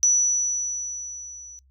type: tone with level ramp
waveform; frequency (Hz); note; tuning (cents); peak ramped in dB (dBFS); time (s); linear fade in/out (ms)
sine; 5920; F#8; 0; -14 to -40; 0.03-1.59; 0
effects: noise-tail reverb RT60 0.1 s tail -23 dB re dry + added 66 Hz sine -55 dBFS peak until 1.7 s